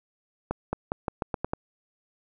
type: accelerating click train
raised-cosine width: 1 ms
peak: -13 dBFS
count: 8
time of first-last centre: 0.51-1.535 s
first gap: 220 ms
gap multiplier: 0.86
effects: none